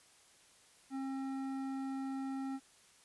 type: tone with hard clipping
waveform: triangle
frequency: 268.5 Hz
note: C4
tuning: 45 cents sharp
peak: -39 dBFS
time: 0.9-2.6 s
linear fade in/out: 50 ms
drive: 15 dB
effects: white hiss -64 dBFS RMS until 3.04 s + resampled to 24000 Hz